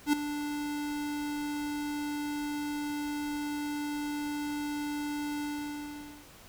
square tone with ADSR envelope, 293.7 Hz, D4, in tune, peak -21 dBFS, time 0.06-6.29 s, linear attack 70 ms, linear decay 6 ms, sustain -12 dB, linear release 860 ms, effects pink hiss -53 dBFS RMS until 6.48 s

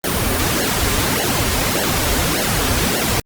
pink noise with flanger, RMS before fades -18 dBFS, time 0.04-3.2 s, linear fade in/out 2 ms, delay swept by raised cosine 0.81 to 6.31 ms, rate 1.7 Hz, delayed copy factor -1, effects Opus 32 kbps

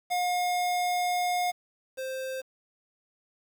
square tone pair in turn, 716 / 524.1 Hz, F5 / C5, +43 / +3 cents, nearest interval perfect fourth, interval 540 cents, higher first, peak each -26 / -33 dBFS, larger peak first, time 0.1-1.52 / 1.97-2.42 s, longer first, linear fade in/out 20 ms, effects 9-bit

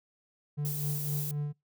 triangle tone with tremolo, 146.83 Hz, D3, in tune, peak -27 dBFS, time 0.57-1.53 s, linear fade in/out 20 ms, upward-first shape sine, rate 3.9 Hz, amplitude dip 50%
violet noise, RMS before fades -37 dBFS, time 0.65-1.31 s, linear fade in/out 0 ms
effects noise-tail reverb RT60 0.2 s tail -26 dB re dry

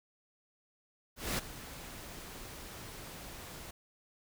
pink noise with ADSR envelope, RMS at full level -32 dBFS, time 1.16-3.71 s, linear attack 220 ms, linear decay 18 ms, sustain -15 dB, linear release 6 ms, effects none

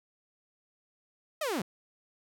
sawtooth linear sweep, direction down, 655 to 155.56 Hz, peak -26 dBFS, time 1.41-1.62 s, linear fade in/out 5 ms, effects none

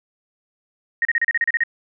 sine tone bursts, 1864.7 Hz, A#6, in tune, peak -15 dBFS, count 10, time 1.02-1.636 s, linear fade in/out 2 ms, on 31 ms, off 34 ms, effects none

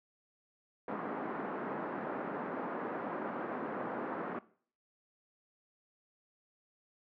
pink band-pass noise, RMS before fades -39 dBFS, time 0.88-4.39 s, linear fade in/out 2 ms, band 210 to 1500 Hz, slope 24 dB/octave, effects noise-tail reverb RT60 0.5 s tail -19 dB re dry

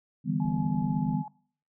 sine chord, E minor seventh, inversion third, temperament just, 148.33 / 164.81 / 197.78 / 247.2 Hz, D3 / E3 / G3 / B3, +18 / 0 / +16 / +2 cents, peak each -31 dBFS, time 0.24-1.24 s, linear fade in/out 50 ms
sine tone with tremolo, 850 Hz, G#5, 40 cents sharp, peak -37 dBFS, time 0.4-1.28 s, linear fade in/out 2 ms, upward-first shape triangle, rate 5.7 Hz, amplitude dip 25%
pink low-pass noise, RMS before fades -48 dBFS, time 0.44-1.15 s, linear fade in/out 10 ms, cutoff 420 Hz, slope 24 dB/octave
effects noise-tail reverb RT60 0.5 s tail -21 dB re dry

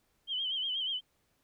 sine tone with vibrato, 3107 Hz, G7, 16 cents flat, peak -31 dBFS, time 0.27-1.01 s, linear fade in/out 50 ms, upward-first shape sine, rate 8.3 Hz, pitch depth 77 cents each way, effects pink hiss -74 dBFS RMS until 1.43 s

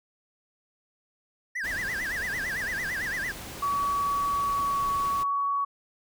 triangle tone with vibrato, 1782 Hz, A6, 22 cents sharp, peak -27 dBFS, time 1.55-3.32 s, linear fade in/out 10 ms, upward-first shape sine, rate 8.9 Hz, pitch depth 220 cents each way
pink noise, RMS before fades -40 dBFS, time 1.63-5.24 s, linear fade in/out 20 ms
sine tone with pitch glide, 1134 to 1123.6 Hz, C#6 to C#6, +39 to +23 cents, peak -24 dBFS, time 3.62-5.65 s, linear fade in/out 10 ms, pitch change -16 cents, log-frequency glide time 4.32-4.84 s
effects none

